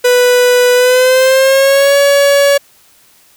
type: tone with pitch glide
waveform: 45% pulse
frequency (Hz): 493.9 to 564.1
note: B4 to C#5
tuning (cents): 0 to +30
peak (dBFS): -6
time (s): 0.04-2.58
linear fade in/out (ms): 10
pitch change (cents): +230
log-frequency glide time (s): 0.74-1.96
effects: white hiss -47 dBFS RMS until 3.36 s